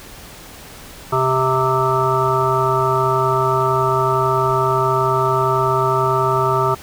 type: harmonic tone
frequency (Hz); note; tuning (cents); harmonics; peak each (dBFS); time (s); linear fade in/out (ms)
130.81; C3; 0; 1 / 3 / 5 / 7 / 9 / 10; -22 / -20 / -23 / -21 / -20 / -22; 1.12-6.75; 10
effects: pink hiss -38 dBFS RMS until 6.82 s